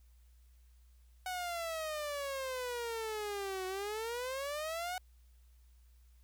sawtooth exponential two-way sweep, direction down then up, 745 to 370 to 745 Hz, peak -33 dBFS, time 1.26-4.98 s, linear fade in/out 2 ms, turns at 3.66 s, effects added 60 Hz sine -59 dBFS peak until 6.23 s + white hiss -75 dBFS RMS until 6.23 s

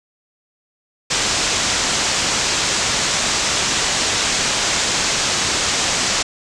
white low-pass noise, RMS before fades -19 dBFS, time 1.1-6.23 s, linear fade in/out 10 ms, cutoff 7700 Hz, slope 48 dB/octave, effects none

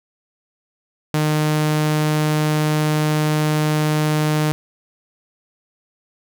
sawtooth tone, 152.8 Hz, D#3, 31 cents flat, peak -12 dBFS, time 1.14-4.52 s, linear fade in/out 0 ms, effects none

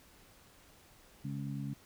harmonic tone, 69.5 Hz, C#2, 5 cents sharp, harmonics 2 / 3 / 4, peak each -38 / -42 / -44 dBFS, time 1.24-1.74 s, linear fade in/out 10 ms, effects pink hiss -61 dBFS RMS until 1.85 s

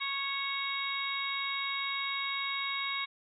harmonic tone with a mistuned harmonic, 553 Hz, C#5, 4 cents flat, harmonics 2 / 3 / 4 / 5 / 6 / 7, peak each -38 / -45 / -35 / -46 / -44 / -37 dBFS, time 0-3.06 s, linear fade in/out 20 ms, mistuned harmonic 7, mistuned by -43 cents, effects none

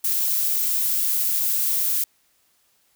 violet noise, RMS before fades -22 dBFS, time 0.04-2.04 s, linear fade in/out 5 ms, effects white hiss -64 dBFS RMS until 2.95 s

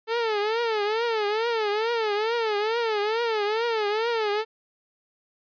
sawtooth tone with vibrato, 440 Hz, A4, in tune, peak -19 dBFS, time 0.07-4.45 s, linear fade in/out 50 ms, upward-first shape triangle, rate 2.3 Hz, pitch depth 150 cents each way, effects resampled to 11025 Hz

